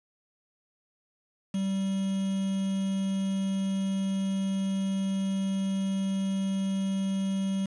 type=tone with quantisation; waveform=triangle; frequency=193.5 Hz; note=G3; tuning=22 cents flat; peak=-24 dBFS; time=1.54-7.66 s; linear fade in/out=5 ms; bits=7; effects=resampled to 24000 Hz